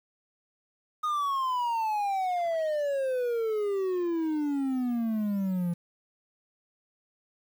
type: exponential sweep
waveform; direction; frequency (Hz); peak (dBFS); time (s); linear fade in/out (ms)
triangle; down; 1245 to 170.1; -24; 1.03-5.74; 10
effects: 9-bit